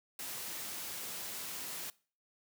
white noise, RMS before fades -42 dBFS, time 0.19-1.9 s, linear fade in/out 2 ms, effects noise-tail reverb RT60 0.4 s tail -22 dB re dry + high-pass 100 Hz 12 dB/octave

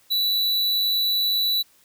square tone, 3951 Hz, B7, in tune, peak -20 dBFS, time 0.1-1.63 s, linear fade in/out 20 ms, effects white hiss -58 dBFS RMS until 1.84 s

